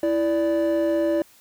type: tone pair together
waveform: triangle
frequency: 331.2 / 584.4 Hz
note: E4 / D5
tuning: +8 / -9 cents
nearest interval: minor seventh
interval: 983 cents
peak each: -19 dBFS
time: 0.03-1.22 s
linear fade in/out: 2 ms
effects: tanh soft clip ceiling -12 dBFS + white hiss -54 dBFS RMS until 1.4 s